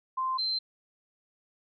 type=tone pair in turn; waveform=sine; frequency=1042 / 4111 Hz; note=C6 / C8; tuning=-7 / -31 cents; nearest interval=2 octaves; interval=2376 cents; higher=second; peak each=-27 dBFS; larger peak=neither; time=0.17-0.38 / 0.38-0.59 s; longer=neither; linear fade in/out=10 ms; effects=none